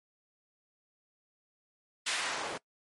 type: noise with band-pass filter sweep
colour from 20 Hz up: white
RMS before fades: -35 dBFS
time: 2.06-2.58 s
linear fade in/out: 10 ms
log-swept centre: 2700 to 420 Hz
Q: 0.75
effects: noise-tail reverb RT60 0.1 s tail -21 dB re dry + MP3 48 kbps